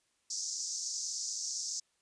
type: band-pass noise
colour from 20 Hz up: white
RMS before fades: -38 dBFS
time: 0.3-1.8 s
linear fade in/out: 5 ms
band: 5100 to 6900 Hz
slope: 48 dB/octave
effects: white hiss -75 dBFS RMS until 2.01 s + resampled to 22050 Hz